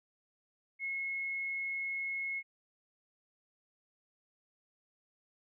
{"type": "tone", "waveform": "sine", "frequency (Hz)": 2174, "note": "C#7", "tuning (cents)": -34, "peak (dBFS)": -34, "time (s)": [0.79, 2.43], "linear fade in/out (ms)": 50, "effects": []}